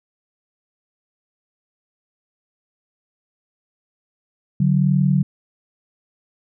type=tone pair together; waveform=sine; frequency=144.34 / 185.3 Hz; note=D3 / F#3; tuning=-30 / +3 cents; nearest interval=major third; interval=433 cents; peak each=-16 / -17 dBFS; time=4.6-5.23 s; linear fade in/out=5 ms; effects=none